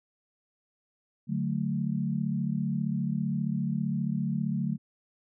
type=chord; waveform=sine; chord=D major; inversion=none; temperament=equal; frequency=146.83 / 185 / 220 Hz; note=D3 / F#3 / A3; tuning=0 / 0 / 0 cents; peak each=-31 dBFS; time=1.27-4.78 s; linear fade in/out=50 ms; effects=none